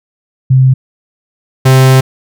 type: tone pair in turn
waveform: sine / 45% pulse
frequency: 130.81 / 131.29 Hz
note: C3 / C3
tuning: 0 / +6 cents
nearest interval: unison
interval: 6 cents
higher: second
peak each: -3 dBFS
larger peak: neither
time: 0.5-0.74 / 1.65-2.01 s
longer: second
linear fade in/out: 10 ms
effects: none